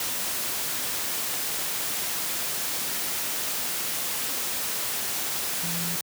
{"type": "tone in noise", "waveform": "sine", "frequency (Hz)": 170, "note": "F3", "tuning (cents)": -46, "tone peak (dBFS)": -32, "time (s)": [5.63, 5.96], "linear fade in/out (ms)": 2, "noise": "white", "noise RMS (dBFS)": -29, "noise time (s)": [0, 6.01], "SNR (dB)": -6, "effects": ["high-pass 100 Hz 12 dB/octave"]}